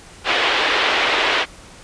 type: band-pass noise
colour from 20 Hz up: white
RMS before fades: -18 dBFS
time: 0.24-1.46 s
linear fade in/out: 50 ms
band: 340 to 3300 Hz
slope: 24 dB/octave
effects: pink hiss -42 dBFS RMS until 1.83 s + resampled to 22050 Hz